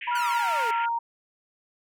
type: band-pass noise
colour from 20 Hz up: pink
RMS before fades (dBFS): -37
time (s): 0.01-0.86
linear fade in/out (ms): 5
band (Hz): 1700 to 3000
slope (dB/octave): 96
type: tone with pitch glide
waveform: sine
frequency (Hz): 967 to 931.4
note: B5 to A#5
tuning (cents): -37 to -2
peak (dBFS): -24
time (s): 0.07-0.99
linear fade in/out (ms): 10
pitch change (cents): -65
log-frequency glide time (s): 0.19-0.5
type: tone with vibrato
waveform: sine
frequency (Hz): 1387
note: F6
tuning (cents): -12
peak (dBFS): -29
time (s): 0.11-0.89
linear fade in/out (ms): 10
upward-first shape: sine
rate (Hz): 4.3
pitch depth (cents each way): 26
type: exponential sweep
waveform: sawtooth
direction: down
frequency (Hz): 1568 to 420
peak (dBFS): -28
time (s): 0.15-0.71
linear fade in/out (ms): 5
effects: none